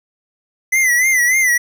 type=tone with vibrato; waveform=square; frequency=2015 Hz; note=B6; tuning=34 cents sharp; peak=-12 dBFS; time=0.72-1.58 s; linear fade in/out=10 ms; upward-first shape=sine; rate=3.4 Hz; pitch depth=91 cents each way; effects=none